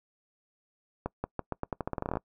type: accelerating click train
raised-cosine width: 1 ms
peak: -17 dBFS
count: 17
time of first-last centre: 1.06-2.171 s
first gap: 180 ms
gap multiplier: 0.85
effects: noise-tail reverb RT60 0.1 s tail -24 dB re dry